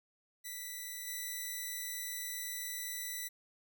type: tone with level steps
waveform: 5% pulse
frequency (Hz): 1975.5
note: B6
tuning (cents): 0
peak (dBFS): -31 / -28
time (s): 0.44-3.29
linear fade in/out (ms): 20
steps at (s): 1.07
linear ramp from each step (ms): 5
effects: none